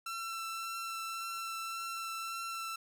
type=tone with vibrato; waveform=sawtooth; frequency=1343 Hz; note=E6; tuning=32 cents sharp; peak=-34 dBFS; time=0.06-2.76 s; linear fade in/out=5 ms; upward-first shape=triangle; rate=1.8 Hz; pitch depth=13 cents each way; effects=none